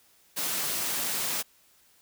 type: high-pass noise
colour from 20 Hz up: white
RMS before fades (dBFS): -30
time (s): 0.36-1.43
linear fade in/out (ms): 20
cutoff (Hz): 120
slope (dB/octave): 96
effects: white hiss -62 dBFS RMS until 2.01 s